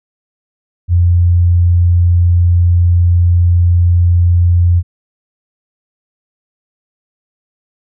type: tone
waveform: sine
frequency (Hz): 87.31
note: F2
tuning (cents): 0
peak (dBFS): -6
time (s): 0.88-4.83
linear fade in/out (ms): 50
effects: none